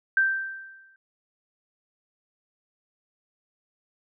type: tone with exponential decay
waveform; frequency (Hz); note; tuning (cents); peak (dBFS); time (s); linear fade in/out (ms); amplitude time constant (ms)
sine; 1565; G6; -3; -16; 0.17-0.96; 2; 170
effects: none